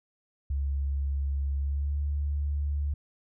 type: tone with pitch glide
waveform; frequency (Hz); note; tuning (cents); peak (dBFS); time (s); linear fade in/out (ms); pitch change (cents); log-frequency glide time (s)
sine; 69.5 to 72.24; C#2 to D2; +5 to -28; -26; 0.5-2.94; 5; +67; 1.58-1.99
effects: none